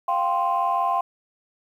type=chord; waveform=sine; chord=F suspended second; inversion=none; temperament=equal; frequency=698.5 / 784 / 1046.5 Hz; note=F5 / G5 / C6; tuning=0 / 0 / 0 cents; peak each=-24 / -24 / -22 dBFS; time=0.08-1.01 s; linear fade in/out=5 ms; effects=tanh soft clip ceiling -13 dBFS + 9-bit